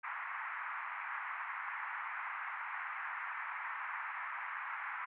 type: band-pass noise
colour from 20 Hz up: pink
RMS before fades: -42 dBFS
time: 0.03-5.06 s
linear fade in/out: 20 ms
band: 910 to 2200 Hz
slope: 48 dB/octave
effects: none